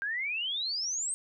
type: exponential sweep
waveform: sine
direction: up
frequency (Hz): 1568 to 8540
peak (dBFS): -30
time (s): 0.02-1.14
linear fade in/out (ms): 0
effects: none